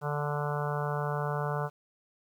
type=harmonic tone; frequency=146.83 Hz; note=D3; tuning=in tune; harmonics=1 / 3 / 4 / 5 / 6 / 7 / 8 / 9 / 10; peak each=-32 / -37 / -38 / -39 / -40 / -40 / -41 / -42 / -42 dBFS; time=0.01-1.7 s; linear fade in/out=50 ms; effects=10-bit